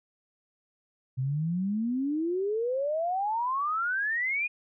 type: exponential sweep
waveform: sine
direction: up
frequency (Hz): 125.3 to 2489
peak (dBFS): -26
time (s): 1.17-4.48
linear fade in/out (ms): 20
effects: none